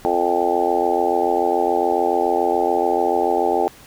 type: harmonic tone with a mistuned harmonic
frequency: 87 Hz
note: F2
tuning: 6 cents flat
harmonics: 3 / 4 / 5 / 6 / 7 / 8 / 9 / 10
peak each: -30 / -23 / -22 / -29 / -25 / -28 / -20 / -27 dBFS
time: 0.05-3.68 s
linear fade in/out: 0 ms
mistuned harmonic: 10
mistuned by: -27 cents
effects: pink hiss -45 dBFS RMS until 3.86 s